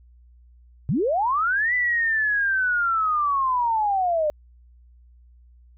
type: linear two-way sweep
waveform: sine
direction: up then down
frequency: 110 to 2000 to 588 Hz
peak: -19 dBFS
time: 0.89-4.3 s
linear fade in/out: 0 ms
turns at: 1.74 s
effects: added 60 Hz sine -49 dBFS peak until 5.77 s